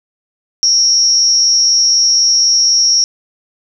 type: tone with amplitude modulation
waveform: sine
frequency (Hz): 5588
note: F8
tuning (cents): 0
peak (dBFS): -4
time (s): 0.63-3.04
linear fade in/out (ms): 0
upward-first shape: sine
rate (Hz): 292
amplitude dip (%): 80
effects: none